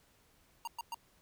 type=tone bursts; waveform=square; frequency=932.3 Hz; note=A#5; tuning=in tune; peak=-38 dBFS; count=3; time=0.65-0.945 s; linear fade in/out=2 ms; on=25 ms; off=110 ms; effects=pink hiss -68 dBFS RMS until 1.21 s